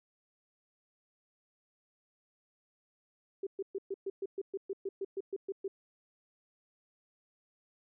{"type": "tone bursts", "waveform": "sine", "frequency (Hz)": 390, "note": "G4", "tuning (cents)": -9, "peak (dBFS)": -33, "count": 15, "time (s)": [3.43, 5.68], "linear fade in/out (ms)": 5, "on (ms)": 38, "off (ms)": 120, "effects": []}